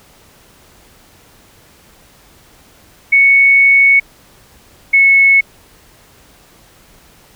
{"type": "tone pair in turn", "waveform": "sine", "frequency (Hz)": [2217, 2199], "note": ["C#7", "C#7"], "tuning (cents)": [0, -14], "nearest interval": "unison", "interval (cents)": 14, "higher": "first", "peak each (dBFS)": -5, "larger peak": "neither", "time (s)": [[3.12, 4], [4.93, 5.41]], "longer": "first", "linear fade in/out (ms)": 10, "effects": ["pink hiss -46 dBFS RMS until 7.35 s"]}